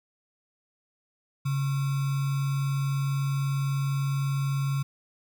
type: tone with sample-and-hold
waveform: sine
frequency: 138.1 Hz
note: C#3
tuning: 6 cents flat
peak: -24 dBFS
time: 1.45-4.83 s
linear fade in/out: 10 ms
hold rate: 1225 Hz
effects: none